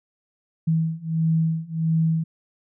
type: beating tone pair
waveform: sine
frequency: 161 / 162.5 Hz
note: E3 / E3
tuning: -41 / -24 cents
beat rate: 1.5 Hz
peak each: -23 / -22 dBFS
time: 0.67-2.24 s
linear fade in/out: 10 ms
effects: none